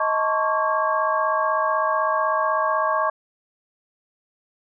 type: tone cluster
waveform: sine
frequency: 630 / 885 / 1070 / 1126 / 1623 Hz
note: D#5 / A5 / C6 / C#6 / G#6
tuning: +21 / +10 / +38 / +27 / -40 cents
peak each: -24 / -27 / -28 / -22 / -29 dBFS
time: 0-3.1 s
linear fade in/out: 5 ms
effects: none